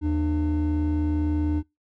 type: tone pair together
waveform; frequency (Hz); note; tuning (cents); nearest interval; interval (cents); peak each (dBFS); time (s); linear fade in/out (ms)
triangle; 79.46 / 300; D#2 / D4; +37 / +37; octave + major seventh; 2300; -21; 0.01-1.63; 50
effects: noise-tail reverb RT60 0.2 s tail -25 dB re dry + tanh soft clip ceiling -15 dBFS